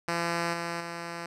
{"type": "tone with level steps", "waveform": "5% pulse", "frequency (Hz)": 170, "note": "F3", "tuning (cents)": -46, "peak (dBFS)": [-16, -20, -24], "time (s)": [0.08, 1.26], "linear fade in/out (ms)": 2, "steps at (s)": [0.53, 0.8], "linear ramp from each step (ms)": 10, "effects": ["low-pass 8000 Hz 12 dB/octave"]}